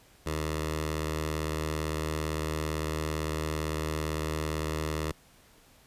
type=tone with notch filter; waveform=10% pulse; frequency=77.78 Hz; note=D#2; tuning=in tune; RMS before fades=-32 dBFS; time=0.26-5.12 s; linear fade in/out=5 ms; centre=220 Hz; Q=1.5; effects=pink hiss -59 dBFS RMS until 5.86 s + resampled to 32000 Hz